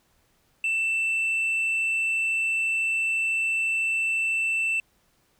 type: tone with tanh clipping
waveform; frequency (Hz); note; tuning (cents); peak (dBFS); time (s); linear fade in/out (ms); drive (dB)
sine; 2666; E7; +19; -23; 0.64-4.8; 2; 2
effects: pink hiss -66 dBFS RMS until 5.39 s